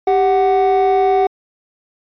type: tone pair together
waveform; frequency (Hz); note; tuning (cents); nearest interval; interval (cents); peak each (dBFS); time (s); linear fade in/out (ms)
triangle; 392.8 / 743.5; G4 / F#5; +4 / +8; major seventh; 1104; -11; 0.07-1.27; 5
effects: tanh soft clip ceiling -4 dBFS + resampled to 11025 Hz